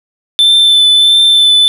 triangle tone with vibrato, 3532 Hz, A7, 6 cents sharp, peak -3 dBFS, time 0.39-1.68 s, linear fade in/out 0 ms, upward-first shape triangle, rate 1.5 Hz, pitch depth 18 cents each way, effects none

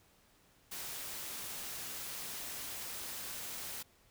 white noise, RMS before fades -43 dBFS, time 0.71-3.83 s, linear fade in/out 10 ms, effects pink hiss -67 dBFS RMS until 4.1 s

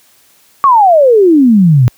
sine exponential sweep, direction down, 1146 to 115.4 Hz, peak -3 dBFS, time 0.64-1.88 s, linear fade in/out 0 ms, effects white hiss -48 dBFS RMS until 1.97 s + high-pass 60 Hz 12 dB/octave

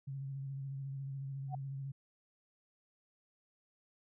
sine tone with vibrato, 136.6 Hz, C#3, 25 cents flat, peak -39 dBFS, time 0.07-1.92 s, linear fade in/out 10 ms, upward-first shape square, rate 14 Hz, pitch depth 24 cents each way
sine tone with exponential growth, 746 Hz, F#5, 14 cents sharp, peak -35 dBFS, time 1.48-1.55 s, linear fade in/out 5 ms, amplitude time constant 15 ms
effects none

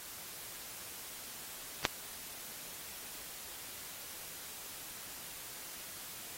clicks, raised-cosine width 0.2 ms, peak -26 / -9 dBFS, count 2, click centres 1.83 / 1.852 s, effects white hiss -47 dBFS RMS until 6.37 s + AAC 48 kbps

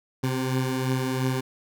20% pulse beating tone pair, 129.5 / 132.4 Hz, C3 / C3, -17 / +21 cents, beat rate 2.9 Hz, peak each -20 / -26 dBFS, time 0.23-1.41 s, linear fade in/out 10 ms, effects none

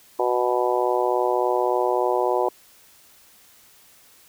harmonic tone, 123.47 Hz, B2, in tune, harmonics 3 / 4 / 5 / 6 / 7 / 8, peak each -24 / -25 / -26 / -27 / -27 / -28 dBFS, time 0.19-2.49 s, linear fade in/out 5 ms, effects white hiss -53 dBFS RMS until 4.28 s

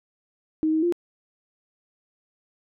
sine tone with pitch steps, 313.5 / 316.3 / 347.1 Hz, D#4 / D#4 / F4, +13 / +29 / -11 cents, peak -19 dBFS, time 0.63-0.924 s, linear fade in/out 0 ms, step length 98 ms, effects none

